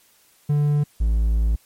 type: tone pair in turn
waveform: triangle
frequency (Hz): 146.8 / 55.09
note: D3 / A1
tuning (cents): 0 / +3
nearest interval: octave + perfect fourth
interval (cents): 1697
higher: first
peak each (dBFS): -14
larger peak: neither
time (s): 0.49-0.84 / 1-1.56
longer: second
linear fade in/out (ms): 10
effects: white hiss -57 dBFS RMS until 1.65 s + MP3 64 kbps